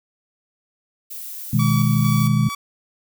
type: noise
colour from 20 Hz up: violet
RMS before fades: -33 dBFS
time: 1.1-2.28 s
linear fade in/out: 10 ms
type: chord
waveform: sine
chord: G# minor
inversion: first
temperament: equal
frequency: 123.47 / 155.56 / 207.7 Hz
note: B2 / D#3 / G#3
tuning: 0 / 0 / 0 cents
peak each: -18 / -19 / -20 dBFS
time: 1.53-2.49 s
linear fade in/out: 5 ms
type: tone with tremolo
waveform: sawtooth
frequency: 1142 Hz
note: D6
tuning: 49 cents flat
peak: -22 dBFS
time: 1.59-2.55 s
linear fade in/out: 5 ms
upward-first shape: square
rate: 2.2 Hz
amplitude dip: 45%
effects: none